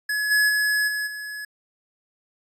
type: tone with level steps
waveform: square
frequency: 1696 Hz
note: G#6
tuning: 36 cents sharp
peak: -23 / -17 / -20 / -25 / -32 dBFS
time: 0.09-1.45 s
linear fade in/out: 5 ms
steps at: 0.3 / 0.48 / 0.87 / 1.06 s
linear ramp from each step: 20 ms
effects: resampled to 32000 Hz